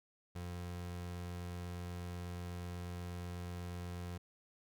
30% pulse tone, 88.2 Hz, F2, 18 cents sharp, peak -39 dBFS, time 0.35-4.18 s, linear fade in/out 10 ms, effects none

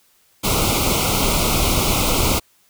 pink band-stop noise, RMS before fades -18 dBFS, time 0.43-2.4 s, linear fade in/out 20 ms, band 1400 to 2100 Hz, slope 96 dB/octave, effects white hiss -58 dBFS RMS until 2.69 s

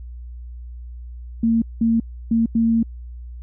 sine tone bursts at uneven times, 228 Hz, A#3, 38 cents flat, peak -14 dBFS, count 4, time 1.43-1.62 / 1.81-2 / 2.31-2.46 / 2.55-2.83 s, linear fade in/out 5 ms, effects added 60 Hz sine -32 dBFS peak until 3.42 s

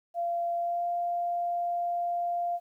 sine tone with pitch glide, 688 to 696.4 Hz, F5 to F5, -26 to -5 cents, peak -27 dBFS, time 0.14-2.6 s, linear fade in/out 50 ms, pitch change +21 cents, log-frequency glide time 0.56-0.86 s, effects 11-bit

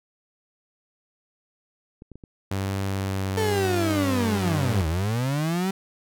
clicks, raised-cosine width 3 ms, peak -29 dBFS, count 4, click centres 2.021 / 2.117 / 2.156 / 2.238 s
sawtooth tone with vibrato, 96.8 Hz, G2, 21 cents flat, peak -21 dBFS, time 2.51-4.82 s, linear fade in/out 5 ms, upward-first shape triangle, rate 0.92 Hz, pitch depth 16 cents each way
35% pulse linear two-way sweep, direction down then up, 448.3 to 76.3 to 195.1 Hz, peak -21 dBFS, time 3.37-5.71 s, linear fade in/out 5 ms, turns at 4.87 s
effects none

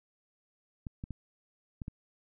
clicks, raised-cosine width 5 ms, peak -26 dBFS, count 5, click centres 0.868 / 1.039 / 1.107 / 1.818 / 1.881 s, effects none

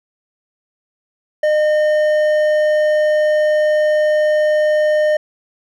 triangle tone with hard clipping, 609 Hz, D#5, 37 cents flat, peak -13 dBFS, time 1.43-5.17 s, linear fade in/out 5 ms, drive 10 dB, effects none

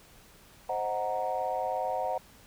sine chord, C half-diminished seventh, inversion none, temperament equal, 523.3 / 622.3 / 740 / 932.3 Hz, C5 / Eb5 / Gb5 / Bb5, 0 / 0 / 0 / 0 cents, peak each -34 / -35 / -31 / -35 dBFS, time 0.69-2.18 s, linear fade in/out 5 ms, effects tanh soft clip ceiling -20 dBFS + pink hiss -56 dBFS RMS until 2.46 s

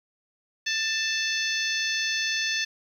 harmonic tone with a mistuned harmonic, 879 Hz, A5, 2 cents flat, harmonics 2 / 3 / 4 / 5 / 6 / 7, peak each -29 / -31 / -32 / -33 / -34 / -34 dBFS, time 0.66-2.65 s, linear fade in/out 10 ms, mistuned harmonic 2, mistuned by +19 cents, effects 9-bit

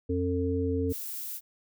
harmonic tone, 89.7 Hz, F2, 47 cents sharp, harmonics 1 / 3 / 5, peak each -30 / -30 / -30 dBFS, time 0.09-0.93 s, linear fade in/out 10 ms
violet noise, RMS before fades -37 dBFS, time 0.89-1.41 s, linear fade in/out 50 ms
effects none

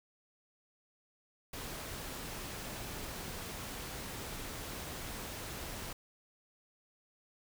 pink noise, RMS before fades -43 dBFS, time 1.53-5.93 s, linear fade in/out 5 ms, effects none

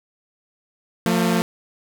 sawtooth tone pair together, 176.47 / 225.9 Hz, F3 / A3, +18 / +46 cents, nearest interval major third, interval 428 cents, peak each -16 dBFS, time 1.06-1.42 s, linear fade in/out 0 ms, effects none

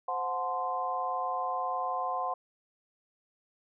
harmonic tone with a mistuned harmonic, 173.5 Hz, F3, 11 cents flat, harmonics 3 / 4 / 5 / 6, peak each -39 / -33 / -39 / -33 dBFS, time 0.08-2.34 s, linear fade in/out 5 ms, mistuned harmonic 4, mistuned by +85 cents, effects none

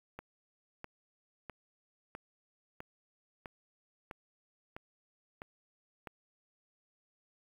click train, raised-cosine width 0.5 ms, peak -28 dBFS, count 10, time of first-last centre 0.19-6.072 s, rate 1.53 Hz, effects 9-bit

